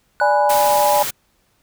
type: tone with exponential decay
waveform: triangle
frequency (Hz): 1480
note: F#6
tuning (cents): 0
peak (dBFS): -17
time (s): 0.2-1.12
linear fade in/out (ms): 0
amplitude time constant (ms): 200
type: chord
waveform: sine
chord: G# diminished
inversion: second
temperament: equal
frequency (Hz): 587.3 / 830.6 / 987.8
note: D5 / G#5 / B5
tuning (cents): 0 / 0 / 0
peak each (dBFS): -17 / -15 / -21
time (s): 0.21-1.03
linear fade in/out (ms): 5
type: noise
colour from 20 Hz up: white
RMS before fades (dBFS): -24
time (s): 0.49-1.11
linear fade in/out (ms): 10
effects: pink hiss -62 dBFS RMS until 1.62 s